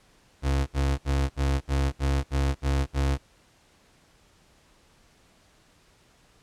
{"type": "tone bursts", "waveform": "35% pulse", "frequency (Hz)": 68.6, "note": "C#2", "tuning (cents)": -17, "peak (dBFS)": -20, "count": 9, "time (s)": [0.42, 3.182], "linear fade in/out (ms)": 50, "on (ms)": 250, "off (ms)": 64, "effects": ["pink hiss -60 dBFS RMS until 6.42 s", "low-pass 9000 Hz 12 dB/octave"]}